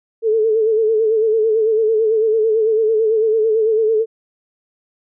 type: tone with vibrato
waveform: sine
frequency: 440 Hz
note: A4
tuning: in tune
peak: -12 dBFS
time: 0.22-4.06 s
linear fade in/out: 50 ms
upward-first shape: sine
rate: 9 Hz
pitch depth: 57 cents each way
effects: none